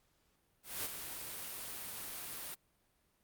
white noise with ADSR envelope, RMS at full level -37 dBFS, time 0.63-2.55 s, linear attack 220 ms, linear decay 23 ms, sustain -7 dB, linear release 13 ms, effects pink hiss -75 dBFS RMS until 3.23 s + Opus 48 kbps

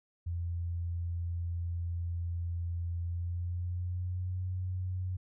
sine tone with pitch glide, 85.7 to 91.85 Hz, F2 to F#2, -32 to -12 cents, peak -32 dBFS, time 0.26-5.17 s, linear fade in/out 10 ms, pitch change +120 cents, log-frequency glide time 3.02-4.42 s, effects none

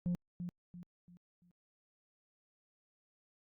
sine tone with echo, 176.1 Hz, F3, 15 cents sharp, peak -29 dBFS, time 0.06-0.15 s, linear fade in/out 0 ms, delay 340 ms, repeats 4, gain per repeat -9 dB, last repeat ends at 1.51 s, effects tanh soft clip ceiling -30 dBFS + Opus 48 kbps

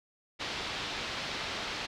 white low-pass noise, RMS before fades -37 dBFS, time 0.39-1.87 s, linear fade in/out 20 ms, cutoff 4400 Hz, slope 24 dB/octave, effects none

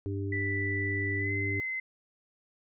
harmonic tone, 98.9 Hz, G2, 16 cents sharp, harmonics 1 / 3 / 4, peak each -32 / -37 / -38 dBFS, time 0.06-1.6 s, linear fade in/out 0 ms
sine tone with pitch glide, 1975.5 to 2056 Hz, B6 to C7, 0 to -31 cents, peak -31 dBFS, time 0.32-1.8 s, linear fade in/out 5 ms, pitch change +69 cents, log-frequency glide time 1.18-1.32 s
effects none

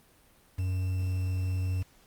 triangle tone with quantisation, 92.5 Hz, F#2, in tune, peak -25 dBFS, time 0.58-1.83 s, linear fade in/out 10 ms, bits 8, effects pink hiss -61 dBFS RMS until 2.06 s + Opus 32 kbps

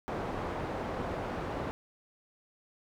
white low-pass noise, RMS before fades -36 dBFS, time 0.08-1.71 s, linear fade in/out 0 ms, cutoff 790 Hz, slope 12 dB/octave, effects none

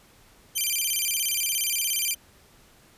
5% pulse tone with vibrato, 2722 Hz, F7, 45 cents flat, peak -15 dBFS, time 0.55-2.15 s, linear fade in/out 20 ms, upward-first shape square, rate 17 Hz, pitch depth 230 cents each way, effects pink hiss -56 dBFS RMS until 2.97 s + resampled to 32000 Hz

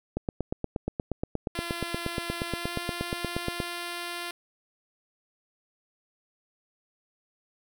click train, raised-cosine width 2 ms, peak -15 dBFS, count 30, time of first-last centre 0.17-3.602 s, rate 8.45 Hz
5% pulse tone with pitch glide, 342.3 to 347.3 Hz, F4 to F4, -35 to -10 cents, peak -22 dBFS, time 1.55-4.31 s, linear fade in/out 2 ms, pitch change +25 cents, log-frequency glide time 2.53-2.76 s
effects none

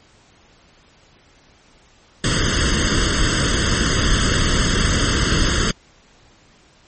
pink noise with comb filter, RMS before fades -17 dBFS, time 2.24-5.71 s, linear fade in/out 2 ms, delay 0.62 ms, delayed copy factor +0.9, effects pink hiss -52 dBFS RMS until 6.87 s + MP3 32 kbps

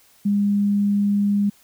sine tone, 203 Hz, G#3, 39 cents flat, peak -16 dBFS, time 0.25-1.5 s, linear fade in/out 10 ms, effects white hiss -55 dBFS RMS until 1.63 s

